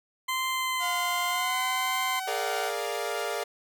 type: tone with vibrato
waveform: 20% pulse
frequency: 1035 Hz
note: C6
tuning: 19 cents flat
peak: -22 dBFS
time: 0.28-2.2 s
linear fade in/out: 10 ms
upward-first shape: triangle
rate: 1.3 Hz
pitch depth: 13 cents each way
type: tone with pitch glide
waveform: sawtooth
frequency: 710 to 756.6 Hz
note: F5 to F#5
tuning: +28 to +38 cents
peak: -28 dBFS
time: 0.79-2.72 s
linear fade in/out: 50 ms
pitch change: +110 cents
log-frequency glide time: 1.27-1.64 s
type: chord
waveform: sawtooth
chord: Bb dominant seventh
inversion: third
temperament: equal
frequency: 415.3 / 466.2 / 587.3 / 698.5 Hz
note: Ab4 / Bb4 / D5 / F5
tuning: 0 / 0 / 0 / 0 cents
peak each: -31 dBFS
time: 2.27-3.44 s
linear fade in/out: 10 ms
effects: none